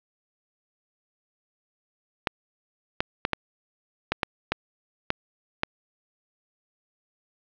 clicks, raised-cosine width 0.3 ms, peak -6 dBFS, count 9, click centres 2.272 / 3.005 / 3.251 / 3.333 / 4.12 / 4.232 / 4.52 / 5.104 / 5.634 s, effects low-pass 4000 Hz 12 dB/octave + 8-bit

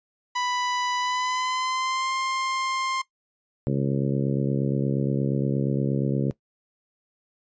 sawtooth tone with pitch glide, 990 to 1054.9 Hz, B5 to C6, +4 to +14 cents, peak -21 dBFS, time 0.35-3.02 s, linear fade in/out 10 ms, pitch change +110 cents, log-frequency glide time 0.98-2.14 s
harmonic tone, 68.5 Hz, C#2, 20 cents flat, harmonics 2 / 3 / 4 / 5 / 6 / 7 / 8, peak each -24 / -28 / -30 / -32 / -34 / -35 / -36 dBFS, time 3.67-6.31 s, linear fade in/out 0 ms
effects noise-tail reverb RT60 0.1 s tail -18 dB re dry + resampled to 16000 Hz

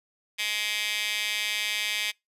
15% pulse tone with high-pass filter, 210 Hz, G#3, 19 cents sharp, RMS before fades -29 dBFS, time 0.38-2.12 s, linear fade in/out 20 ms, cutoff 2700 Hz, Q 3.7, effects noise-tail reverb RT60 0.2 s tail -26 dB re dry + resampled to 32000 Hz

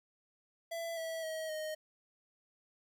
square tone with pitch steps, 668 / 652 / 636.4 / 621.1 Hz, E5 / E5 / D#5 / D#5, +23 / -19 / +39 / -3 cents, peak -38 dBFS, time 0.71-1.75 s, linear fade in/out 10 ms, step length 260 ms, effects 12-bit

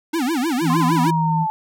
square tone with vibrato, 286.8 Hz, D4, 41 cents flat, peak -19 dBFS, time 0.13-1.11 s, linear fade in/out 10 ms, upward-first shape sine, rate 6.5 Hz, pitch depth 300 cents each way
sine tone with pitch glide, 164.4 to 161.67 Hz, E3 to E3, -4 to -33 cents, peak -18 dBFS, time 0.61-1.47 s, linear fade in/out 50 ms, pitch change -29 cents, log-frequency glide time 0.94-1.24 s
sine linear sweep, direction down, 1046.5 to 867 Hz, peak -19 dBFS, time 0.7-1.5 s, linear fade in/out 0 ms
effects none

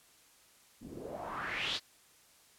white noise with low-pass filter sweep, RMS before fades -39 dBFS, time 0.8-1.8 s, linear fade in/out 50 ms, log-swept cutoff 220 to 4500 Hz, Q 3.9, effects white hiss -63 dBFS RMS until 2.58 s + low-pass 12000 Hz 12 dB/octave

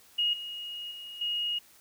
sine tone with level steps, 2874 Hz, F7, 49 cents sharp, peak -24 / -36 / -40 / -28 dBFS, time 0.18-1.59 s, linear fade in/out 10 ms, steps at 0.33 / 0.91 / 1.21 s, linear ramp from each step 5 ms, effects white hiss -58 dBFS RMS until 1.8 s

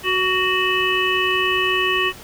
harmonic tone with a mistuned harmonic, 370.8 Hz, F#4, 4 cents sharp, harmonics 1 / 3 / 5 / 7 / 8, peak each -23 / -23 / -23 / -23 / -23 dBFS, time 0.03-2.13 s, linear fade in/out 50 ms, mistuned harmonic 3, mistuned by +19 cents, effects pink hiss -40 dBFS RMS until 2.23 s

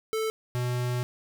square tone pair in turn, 440 / 123.47 Hz, A4 / B2, 0 / 0 cents, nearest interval octave + minor seventh, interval 2200 cents, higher first, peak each -27 dBFS, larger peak neither, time 0.13-0.3 / 0.55-1.03 s, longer second, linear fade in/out 0 ms, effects none

